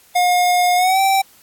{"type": "tone with pitch glide", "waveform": "square", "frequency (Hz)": [716, 776.3], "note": ["F5", "G5"], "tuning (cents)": [43, -17], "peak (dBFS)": -13, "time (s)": [0.15, 1.22], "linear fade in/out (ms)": 10, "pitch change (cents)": 140, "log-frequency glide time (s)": [0.76, 1], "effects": ["white hiss -50 dBFS RMS until 1.42 s", "AAC 64 kbps"]}